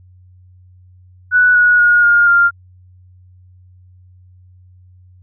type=tone with pitch steps; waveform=sine; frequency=1480 / 1458.8 / 1437.9 / 1417.3 / 1396.9 Hz; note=F#6 / F#6 / F#6 / F6 / F6; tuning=0 / -25 / -50 / +25 / 0 cents; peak=-7 dBFS; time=1.31-2.51 s; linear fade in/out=50 ms; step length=240 ms; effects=added 91 Hz sine -42 dBFS peak until 5.22 s